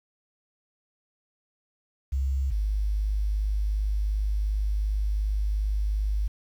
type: tone pair in turn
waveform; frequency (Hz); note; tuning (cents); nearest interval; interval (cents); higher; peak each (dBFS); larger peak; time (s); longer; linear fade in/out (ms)
sine; 66.9 / 51.36; C2 / G#1; +39 / -19; perfect fourth; 458; first; -23; neither; 2.12-2.51 / 2.51-6.28; second; 10
effects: 9-bit